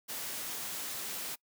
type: high-pass noise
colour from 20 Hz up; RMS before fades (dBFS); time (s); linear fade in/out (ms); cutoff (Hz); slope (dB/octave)
white; -39; 0.08-1.36; 20; 120; 12
effects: noise-tail reverb RT60 0.1 s tail -24 dB re dry